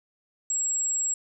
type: tone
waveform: sine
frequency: 7640 Hz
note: A#8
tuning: 42 cents sharp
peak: -24 dBFS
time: 0.5-1.14 s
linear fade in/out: 2 ms
effects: 10-bit